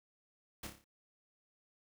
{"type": "noise with echo", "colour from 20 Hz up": "pink", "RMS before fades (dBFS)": -44, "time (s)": [0.63, 0.67], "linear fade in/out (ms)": 5, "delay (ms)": 29, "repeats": 6, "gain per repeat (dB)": -5, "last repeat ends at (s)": 0.844, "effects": []}